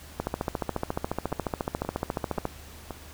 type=two click trains; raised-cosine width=1 ms; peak=-20 / -13 dBFS; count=4 / 33; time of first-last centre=1.32-2.907 / 0.2-2.454 s; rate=1.89 / 14.2 Hz; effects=added 75 Hz sine -48 dBFS peak until 3.13 s + pink hiss -48 dBFS RMS until 3.13 s